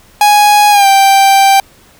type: tone with pitch glide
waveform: 45% pulse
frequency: 830.6 to 784 Hz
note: G#5 to G5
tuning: 0 to 0 cents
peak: -4 dBFS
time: 0.21-1.6 s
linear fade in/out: 2 ms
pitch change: -100 cents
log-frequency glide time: 0.71-0.87 s
effects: pink hiss -44 dBFS RMS until 1.99 s